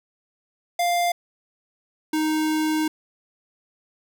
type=tone pair in turn; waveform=square; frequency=698.5 / 311.1 Hz; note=F5 / D#4; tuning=0 / 0 cents; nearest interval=octave + major second; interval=1400 cents; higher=first; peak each=-20 / -21 dBFS; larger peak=first; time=0.79-1.12 / 2.13-2.88 s; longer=second; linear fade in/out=5 ms; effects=none